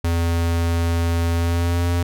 square tone with pitch glide, 84.4 to 86.62 Hz, E2 to F2, +41 to -14 cents, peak -18 dBFS, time 0.04-2.03 s, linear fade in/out 5 ms, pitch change +45 cents, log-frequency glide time 1.34-1.87 s, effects none

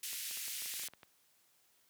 white band-pass noise, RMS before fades -42 dBFS, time 0.03-0.88 s, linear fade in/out 2 ms, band 2000 to 15000 Hz, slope 24 dB/octave
clicks, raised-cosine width 0.3 ms, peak -36 dBFS, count 12, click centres 0.131 / 0.311 / 0.373 / 0.481 / 0.621 / 0.659 / 0.739 / 0.796 / 0.835 / 0.885 / 0.936 / 1.032 s
effects white hiss -71 dBFS RMS until 1.89 s + high-pass 80 Hz 12 dB/octave

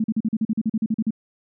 sine tone bursts, 220 Hz, A3, in tune, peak -18 dBFS, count 14, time 0-1.107 s, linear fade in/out 5 ms, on 41 ms, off 41 ms, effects none

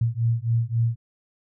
sine beating tone pair, 114.1 / 117.8 Hz, A#2 / A#2, -37 / +19 cents, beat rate 3.7 Hz, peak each -23 dBFS, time 0.01-0.96 s, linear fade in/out 5 ms, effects none

